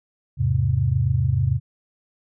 sine chord, E augmented, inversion none, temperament equal with one note detuned, 82.17 / 103.83 / 130.81 Hz, E2 / G#2 / B#2, -5 / 0 / 0 cents, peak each -24 / -22 / -20 dBFS, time 0.37-1.6 s, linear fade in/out 50 ms, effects none

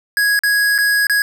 square tone with dropouts, 1661.2 Hz, G#6, in tune, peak -13 dBFS, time 0.17-1.22 s, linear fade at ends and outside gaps 1 ms, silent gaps 0.391-0.435 / 0.78-0.786 / 1.069-1.097 s, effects none

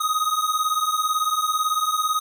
square beating tone pair, 1244.5 / 1262.5 Hz, D#6 / D#6, 0 / +25 cents, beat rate 18 Hz, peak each -24 dBFS, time 0-2.2 s, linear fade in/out 10 ms, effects none

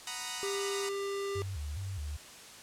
5% pulse chord, B major seventh, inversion second, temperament equal, 740 / 932.3 / 987.8 / 1244.5 Hz, F#5 / A#5 / B5 / D#6, 0 / 0 / 0 / 0 cents, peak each -31 / -29 / -30 / -30 dBFS, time 0.07-0.89 s, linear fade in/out 2 ms
square tone, 397.2 Hz, G4, 23 cents sharp, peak -34 dBFS, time 0.43-1.42 s, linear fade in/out 0 ms
sine tone with vibrato, 84.4 Hz, E2, 41 cents sharp, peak -35 dBFS, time 1.35-2.17 s, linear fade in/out 10 ms, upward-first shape square, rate 2.4 Hz, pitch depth 230 cents each way
effects white hiss -50 dBFS RMS until 2.62 s + low-pass 9000 Hz 12 dB/octave

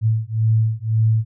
sine beating tone pair, 110 / 111.9 Hz, A2 / A2, 0 / +30 cents, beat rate 1.9 Hz, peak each -18 dBFS, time 0.01-1.25 s, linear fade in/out 50 ms, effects none

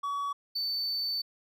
triangle tone pair in turn, 1132 / 4528 Hz, C#6 / C#8, +36 / +36 cents, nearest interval 2 octaves, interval 2400 cents, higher second, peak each -28 dBFS, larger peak neither, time 0.03-0.33 / 0.55-1.22 s, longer second, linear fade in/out 10 ms, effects none

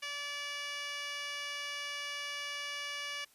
15% pulse tone with band-pass filter, 577 Hz, D5, 31 cents flat, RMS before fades -40 dBFS, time 0.02-3.25 s, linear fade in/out 10 ms, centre 3500 Hz, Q 2.3, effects white hiss -65 dBFS RMS until 3.34 s + resampled to 32000 Hz

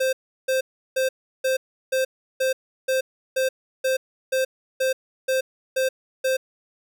square tone bursts, 523.3 Hz, C5, in tune, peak -20 dBFS, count 14, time 0-6.37 s, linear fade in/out 10 ms, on 130 ms, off 350 ms, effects none

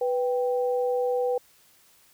sine tone pair together, 493.9 / 784.6 Hz, B4 / G5, 0 / +1 cents, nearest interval minor sixth, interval 801 cents, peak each -23 / -31 dBFS, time 0.01-1.38 s, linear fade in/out 5 ms, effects white hiss -59 dBFS RMS until 2.13 s

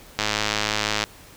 click train, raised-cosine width 0.2 ms, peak -4 dBFS, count 91, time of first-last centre 0.19-1.039 s, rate 106 Hz, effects pink hiss -47 dBFS RMS until 1.36 s

